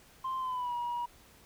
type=tone with pitch glide; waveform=sine; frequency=1046.5 to 959.6 Hz; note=C6 to A#5; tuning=0 to +50 cents; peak=-30 dBFS; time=0.24-1.06 s; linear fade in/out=10 ms; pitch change=-150 cents; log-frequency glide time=0.38-0.75 s; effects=tanh soft clip ceiling -30 dBFS + pink hiss -59 dBFS RMS until 1.45 s